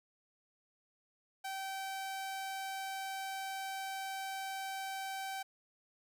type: tone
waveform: sawtooth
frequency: 773 Hz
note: G5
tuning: 24 cents flat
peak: -35 dBFS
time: 1.44-5.43 s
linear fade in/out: 10 ms
effects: none